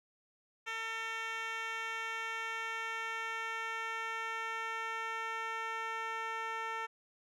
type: tone with band-pass filter sweep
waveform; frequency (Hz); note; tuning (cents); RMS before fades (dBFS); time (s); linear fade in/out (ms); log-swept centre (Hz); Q
10% pulse; 450; A4; +39; -39; 0.66-6.87; 20; 2200 to 1200; 1
effects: none